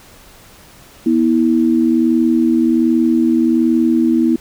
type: tone pair together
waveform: sine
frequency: 242.7 / 324 Hz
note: B3 / E4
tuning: -30 / -30 cents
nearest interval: perfect fourth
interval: 500 cents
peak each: -13 dBFS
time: 1.06-4.36 s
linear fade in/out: 5 ms
effects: pink hiss -43 dBFS RMS until 4.4 s